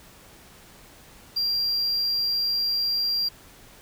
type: tone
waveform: triangle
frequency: 4754 Hz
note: D8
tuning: 20 cents sharp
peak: -21 dBFS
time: 1.36-3.29 s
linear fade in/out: 10 ms
effects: pink hiss -50 dBFS RMS until 3.81 s